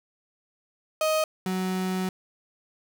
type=tone pair in turn; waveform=35% pulse; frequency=626 / 186.11 Hz; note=D#5 / F#3; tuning=+10 / +10 cents; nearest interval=octave + major sixth; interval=2100 cents; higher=first; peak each=-20 / -24 dBFS; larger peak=first; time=1.01-1.24 / 1.46-2.09 s; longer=second; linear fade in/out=2 ms; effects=none